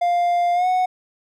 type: tone with pitch glide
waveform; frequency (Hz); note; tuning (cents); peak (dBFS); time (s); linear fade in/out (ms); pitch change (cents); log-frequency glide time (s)
triangle; 700 to 736.9; F5 to F#5; +4 to -7; -14; 0.01-0.86; 10; +89; 0.54-0.67
effects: none